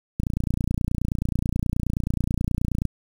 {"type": "click train", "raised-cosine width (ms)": 5, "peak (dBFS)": -11, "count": 79, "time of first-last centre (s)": [0.2, 2.853], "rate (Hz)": 29.4, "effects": ["7-bit"]}